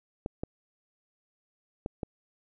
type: clicks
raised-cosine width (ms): 2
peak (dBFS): -19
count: 4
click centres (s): 0.261 / 0.435 / 1.861 / 2.032
effects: none